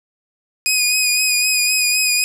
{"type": "tone with vibrato", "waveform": "15% pulse", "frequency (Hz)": 2489, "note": "D#7", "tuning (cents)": 0, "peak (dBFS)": -7, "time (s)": [0.66, 2.24], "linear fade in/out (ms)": 0, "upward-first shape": "sine", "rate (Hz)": 3.9, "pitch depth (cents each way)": 31, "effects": []}